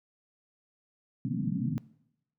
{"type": "band-pass noise", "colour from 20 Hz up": "pink", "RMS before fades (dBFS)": -31, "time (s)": [1.25, 1.78], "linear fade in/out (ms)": 0, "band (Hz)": [120, 280], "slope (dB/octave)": 96, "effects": ["noise-tail reverb RT60 0.8 s tail -21 dB re dry"]}